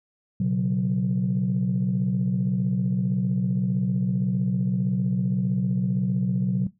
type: chord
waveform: sine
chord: B suspended second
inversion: none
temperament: just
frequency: 123.47 / 138.9 / 185.21 Hz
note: B2 / C#3 / F#3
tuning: 0 / +4 / +2 cents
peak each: -26 / -27 / -21 dBFS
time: 0.4-6.67 s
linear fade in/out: 5 ms
effects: noise-tail reverb RT60 0.2 s tail -18 dB re dry + tanh soft clip ceiling -15 dBFS